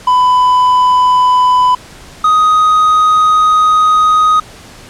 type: tone pair in turn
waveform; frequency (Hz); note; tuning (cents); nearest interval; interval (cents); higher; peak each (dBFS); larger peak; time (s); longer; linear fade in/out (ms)
triangle; 1000 / 1250.9; B5 / D#6; +21 / +9; major third; 388; second; -4; neither; 0.07-1.75 / 2.24-4.4; second; 5
effects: pink hiss -35 dBFS RMS until 4.89 s + low-pass 9000 Hz 12 dB/octave